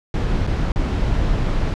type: noise with dropouts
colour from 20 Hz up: brown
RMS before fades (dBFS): -19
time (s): 0.14-1.74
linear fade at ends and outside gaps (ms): 1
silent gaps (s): 0.467-0.473 / 0.719-0.759
effects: low-pass 5000 Hz 12 dB/octave